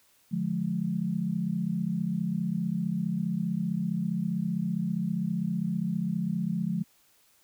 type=chord; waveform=sine; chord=D diminished; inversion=none; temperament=just; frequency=146.83 / 176.2 / 211.4 Hz; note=D3 / F3 / Ab3; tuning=0 / +16 / +31 cents; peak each=-35 / -29 / -31 dBFS; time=0.31-6.84 s; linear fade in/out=20 ms; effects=white hiss -64 dBFS RMS until 7.43 s